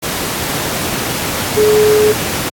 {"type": "tone in noise", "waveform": "sine", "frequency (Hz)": 425, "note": "G#4", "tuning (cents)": 40, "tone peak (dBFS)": -7, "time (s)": [1.56, 2.13], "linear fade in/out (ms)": 20, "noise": "pink", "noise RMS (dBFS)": -18, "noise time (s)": [0.02, 2.5], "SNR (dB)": 8, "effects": ["high-pass 100 Hz 12 dB/octave", "AAC 64 kbps"]}